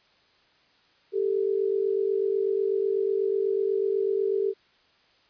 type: tone pair together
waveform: sine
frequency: 392.8 / 440.9 Hz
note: G4 / A4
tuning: +4 / +4 cents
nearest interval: major second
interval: 200 cents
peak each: -24 / -27 dBFS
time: 1.12-4.54 s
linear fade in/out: 50 ms
effects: white hiss -62 dBFS RMS until 5.29 s + resampled to 11025 Hz